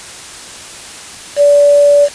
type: tone with quantisation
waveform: sine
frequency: 577 Hz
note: D5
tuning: 31 cents flat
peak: -4 dBFS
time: 1.36-2.09 s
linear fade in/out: 50 ms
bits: 4
effects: white hiss -30 dBFS RMS until 2.14 s + resampled to 22050 Hz